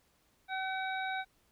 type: harmonic tone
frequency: 760 Hz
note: F#5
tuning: 46 cents sharp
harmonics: 1 / 2 / 3 / 5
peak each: -36 / -38 / -42 / -45 dBFS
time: 0.48-1.25 s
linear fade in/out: 50 ms
effects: pink hiss -71 dBFS RMS until 1.51 s